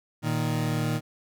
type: tone pair together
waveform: 30% pulse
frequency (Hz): 116.54 / 155.56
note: A#2 / D#3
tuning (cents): 0 / 0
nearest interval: perfect fourth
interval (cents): 500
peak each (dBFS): -25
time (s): 0.22-1.01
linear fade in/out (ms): 50
effects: none